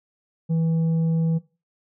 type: tone with tanh clipping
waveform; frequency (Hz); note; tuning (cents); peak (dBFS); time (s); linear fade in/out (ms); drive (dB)
sine; 163.3; E3; -16; -20; 0.49-1.39; 20; 5
effects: noise-tail reverb RT60 0.3 s tail -19 dB re dry